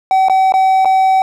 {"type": "tone with dropouts", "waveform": "triangle", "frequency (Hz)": 762, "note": "G5", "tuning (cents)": -49, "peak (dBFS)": -6, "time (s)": [0.11, 1.22], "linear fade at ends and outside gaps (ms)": 1, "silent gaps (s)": [[0.285, 0.297], [0.522, 0.539], [0.848, 0.855]], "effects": []}